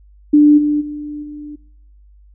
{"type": "tone with level steps", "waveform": "sine", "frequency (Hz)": 296.3, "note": "D4", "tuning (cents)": 15, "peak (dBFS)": [-5, -13, -24, -28], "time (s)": [0.33, 1.56], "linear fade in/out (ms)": 10, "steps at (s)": [0.57, 0.8, 1.22], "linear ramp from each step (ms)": 20, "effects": ["noise-tail reverb RT60 0.9 s tail -26 dB re dry", "added 50 Hz sine -43 dBFS peak until 2.34 s"]}